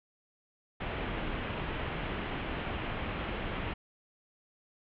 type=low-pass noise; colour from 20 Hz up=pink; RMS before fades=-36 dBFS; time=0.8-3.74 s; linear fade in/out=10 ms; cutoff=3200 Hz; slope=48 dB/octave; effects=none